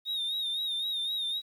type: tone with vibrato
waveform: sine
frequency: 3708 Hz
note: A#7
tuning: 10 cents flat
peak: -27 dBFS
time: 0.05-1.42 s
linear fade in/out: 50 ms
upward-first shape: sine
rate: 3.9 Hz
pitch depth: 66 cents each way
effects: tanh soft clip ceiling -28 dBFS + 10-bit